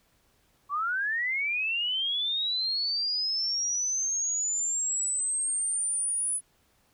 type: linear sweep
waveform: sine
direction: up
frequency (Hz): 1108.7 to 9980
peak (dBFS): -26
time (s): 0.69-6.41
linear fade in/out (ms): 50
effects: pink hiss -67 dBFS RMS until 6.93 s